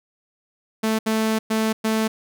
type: tone bursts at uneven times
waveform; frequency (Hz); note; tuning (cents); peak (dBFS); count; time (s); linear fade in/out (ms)
sawtooth; 220; A3; 0; -15; 4; 0.83-0.99 / 1.06-1.39 / 1.5-1.73 / 1.84-2.08; 10
effects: none